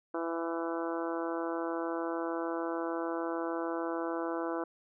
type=harmonic tone; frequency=166.6 Hz; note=E3; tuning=19 cents sharp; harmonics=2 / 3 / 4 / 5 / 6 / 7 / 8 / 9; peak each=-35 / -38 / -40 / -44 / -42 / -45 / -44 / -47 dBFS; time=0.14-4.64 s; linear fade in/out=5 ms; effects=none